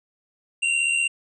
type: tone pair together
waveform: square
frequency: 2691 / 2767 Hz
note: E7 / F7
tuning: +35 / -17 cents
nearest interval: unison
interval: 48 cents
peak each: -29 / -21 dBFS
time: 0.62-1.08 s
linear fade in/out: 10 ms
effects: resampled to 24000 Hz